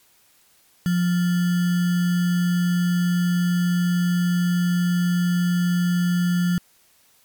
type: tone with sample-and-hold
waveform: sine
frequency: 176.5 Hz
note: F3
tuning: 19 cents sharp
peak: -17 dBFS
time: 0.86-6.58 s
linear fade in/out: 0 ms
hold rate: 1575 Hz
effects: white hiss -58 dBFS RMS until 7.24 s + MP3 96 kbps